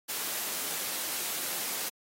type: noise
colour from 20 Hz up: white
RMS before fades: -34 dBFS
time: 0.08-1.9 s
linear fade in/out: 20 ms
effects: high-pass 200 Hz 12 dB/octave + AAC 48 kbps